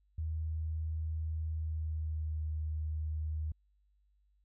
sine tone with pitch glide, 79.3 to 77.58 Hz, D#2 to D#2, +33 to -4 cents, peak -33 dBFS, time 0.18-3.52 s, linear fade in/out 5 ms, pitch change -37 cents, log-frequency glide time 1.51-2.46 s, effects added 50 Hz sine -68 dBFS peak until 4.44 s

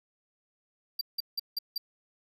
square tone bursts, 4713 Hz, D8, 5 cents sharp, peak -29 dBFS, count 5, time 0.99-1.78 s, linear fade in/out 5 ms, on 22 ms, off 170 ms, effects none

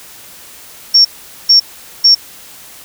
sine tone bursts, 5490 Hz, F8, 31 cents flat, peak -3 dBFS, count 3, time 0.94-2.15 s, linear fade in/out 10 ms, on 110 ms, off 440 ms, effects white hiss -36 dBFS RMS until 2.84 s

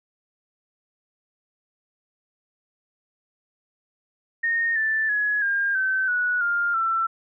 sine tone with pitch steps, 1845 / 1762.7 / 1684.1 / 1609 / 1537.2 / 1468.6 / 1403.1 / 1340.5 Hz, A#6 / A6 / G#6 / G6 / G6 / F#6 / F6 / E6, -18 / +3 / +24 / +45 / -34 / -13 / +8 / +29 cents, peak -20 dBFS, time 4.43-7.07 s, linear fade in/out 10 ms, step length 330 ms, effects none

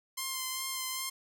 5% pulse tone with vibrato, 1048 Hz, C6, 2 cents sharp, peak -22 dBFS, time 0.17-1.1 s, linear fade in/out 10 ms, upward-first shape sine, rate 2.5 Hz, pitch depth 20 cents each way, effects none

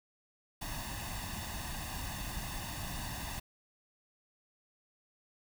pink noise with comb filter, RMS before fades -40 dBFS, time 0.61-3.4 s, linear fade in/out 10 ms, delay 1.1 ms, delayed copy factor +0.75, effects none

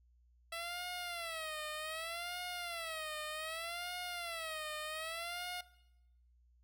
10% pulse tone with vibrato, 661 Hz, E5, 5 cents sharp, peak -32 dBFS, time 0.52-5.61 s, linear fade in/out 5 ms, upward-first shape sine, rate 0.65 Hz, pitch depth 140 cents each way, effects noise-tail reverb RT60 0.9 s tail -19 dB re dry + added 60 Hz sine -65 dBFS peak until 6.63 s

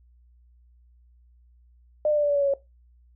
sine tone with pitch steps, 605 / 597.4 / 589.8 / 582.4 / 575 / 567.8 / 560.6 / 553.5 Hz, D#5 / D5 / D5 / D5 / D5 / C#5 / C#5 / C#5, -49 / +29 / +7 / -15 / -37 / +41 / +19 / -3 cents, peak -19 dBFS, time 2.05-2.538 s, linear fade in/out 2 ms, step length 61 ms, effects noise-tail reverb RT60 0.2 s tail -18 dB re dry + added 60 Hz sine -54 dBFS peak until 3.15 s

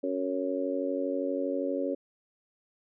harmonic tone, 92.5 Hz, F#2, in tune, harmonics 3 / 4 / 5 / 6, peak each -32 / -36 / -35 / -32 dBFS, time 0.03-1.95 s, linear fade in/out 10 ms, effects none

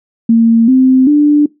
sine tone with pitch steps, 228.7 / 259.7 / 294.9 Hz, A#3 / C4 / D4, -33 / -13 / +7 cents, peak -4 dBFS, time 0.29-1.46 s, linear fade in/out 5 ms, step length 390 ms, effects noise-tail reverb RT60 0.2 s tail -21 dB re dry

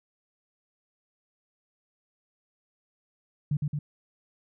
sine tone with echo, 146.83 Hz, D3, in tune, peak -23 dBFS, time 3.51-3.57 s, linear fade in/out 5 ms, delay 110 ms, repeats 2, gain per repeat -2 dB, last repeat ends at 3.79 s, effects none

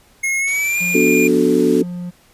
square tone with pitch glide, 2161 to 2412 Hz, C#7 to D7, -45 to +46 cents, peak -17 dBFS, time 0.23-1.28 s, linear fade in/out 10 ms, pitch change +191 cents, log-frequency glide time 0.39-0.79 s
white low-pass noise, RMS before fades -37 dBFS, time 0.47-1.82 s, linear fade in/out 10 ms, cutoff 11000 Hz, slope 12 dB/octave
triangle tone, 177.1 Hz, F3, 24 cents sharp, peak -22 dBFS, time 0.8-2.11 s, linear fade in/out 20 ms
sine chord, B minor seventh, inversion none, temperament equal, 246.9 / 293.7 / 370 / 440 Hz, B3 / D4 / F#4 / A4, 0 / 0 / 0 / 0 cents, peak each -17 dBFS, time 0.94-1.83 s, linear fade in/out 10 ms
effects pink hiss -52 dBFS RMS until 2.33 s + resampled to 32000 Hz

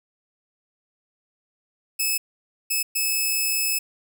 5% pulse tone bursts at uneven times, 2595 Hz, E7, 28 cents flat, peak -12 dBFS, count 3, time 1.99-2.18 / 2.7-2.83 / 2.95-3.79 s, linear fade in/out 10 ms, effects none

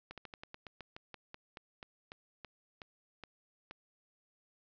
slowing click train, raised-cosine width 0.3 ms, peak -30 dBFS, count 18, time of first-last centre 0.11-3.711 s, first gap 67 ms, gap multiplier 1.13, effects resampled to 16000 Hz + 12-bit

